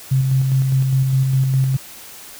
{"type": "tone with tremolo", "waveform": "sine", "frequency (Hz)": 132.8, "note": "C3", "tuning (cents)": 26, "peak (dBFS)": -12, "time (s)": [0.11, 1.77], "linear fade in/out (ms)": 10, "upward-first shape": "square", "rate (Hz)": 4.9, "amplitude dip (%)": 30, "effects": ["white hiss -38 dBFS RMS until 2.39 s"]}